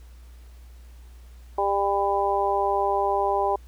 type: harmonic tone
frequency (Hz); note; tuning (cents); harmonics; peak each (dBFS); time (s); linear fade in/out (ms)
199.3; G3; +29; 2 / 3 / 4 / 5; -26 / -28 / -24 / -27; 1.58-3.56; 5
effects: added 60 Hz sine -43 dBFS peak until 3.67 s + pink hiss -59 dBFS RMS until 3.67 s